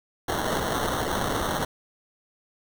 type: noise with sample-and-hold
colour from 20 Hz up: white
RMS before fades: -27 dBFS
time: 0.28-1.65 s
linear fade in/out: 5 ms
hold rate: 2450 Hz
effects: none